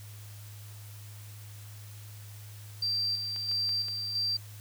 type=tone with tremolo; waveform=sine; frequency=4699 Hz; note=D8; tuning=in tune; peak=-27 dBFS; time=2.82-4.37 s; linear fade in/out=5 ms; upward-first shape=square; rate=1.5 Hz; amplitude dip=45%
type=clicks; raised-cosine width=0.2 ms; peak=-28 dBFS; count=4; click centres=3.362 / 3.515 / 3.692 / 3.884 s
effects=added 104 Hz sine -44 dBFS peak until 4.6 s + white hiss -53 dBFS RMS until 4.6 s